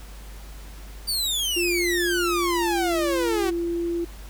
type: exponential sweep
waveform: sawtooth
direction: down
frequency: 4699 to 365.7 Hz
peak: -20 dBFS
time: 1.07-3.51 s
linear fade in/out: 20 ms
type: tone with pitch glide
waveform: sine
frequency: 349.2 to 341.4 Hz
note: F4 to F4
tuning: 0 to -39 cents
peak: -23 dBFS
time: 1.56-4.05 s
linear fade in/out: 10 ms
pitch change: -39 cents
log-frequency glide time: 2.22-2.89 s
effects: added 50 Hz sine -38 dBFS peak until 4.29 s + pink hiss -47 dBFS RMS until 4.29 s